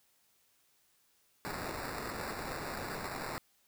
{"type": "noise with sample-and-hold", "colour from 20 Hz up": "white", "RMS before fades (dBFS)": -40, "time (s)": [1.45, 3.38], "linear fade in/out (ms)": 0, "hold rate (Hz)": 3150, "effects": ["white hiss -71 dBFS RMS until 3.67 s"]}